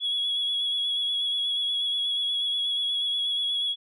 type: tone with vibrato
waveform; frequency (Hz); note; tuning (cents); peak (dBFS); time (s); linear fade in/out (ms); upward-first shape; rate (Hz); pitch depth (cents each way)
sine; 3357; G#7; +18; -23; 0-3.76; 50; sine; 8.3; 22
effects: tanh soft clip ceiling -20 dBFS